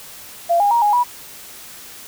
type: tone with pitch steps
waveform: sine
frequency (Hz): 685 / 814 / 942 / 829 / 974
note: F5 / G#5 / A#5 / G#5 / B5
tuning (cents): -34 / -35 / +18 / -3 / -24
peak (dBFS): -12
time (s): 0.49-1.04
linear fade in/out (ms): 20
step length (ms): 110
effects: white hiss -38 dBFS RMS until 2.07 s